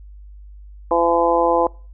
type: harmonic tone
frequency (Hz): 169.6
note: E3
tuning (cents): +50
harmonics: 2 / 3 / 4 / 5 / 6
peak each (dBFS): -22 / -18 / -22 / -20 / -21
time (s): 0.91-1.67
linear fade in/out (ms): 2
effects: noise-tail reverb RT60 0.4 s tail -24 dB re dry + added 50 Hz sine -37 dBFS peak until 1.93 s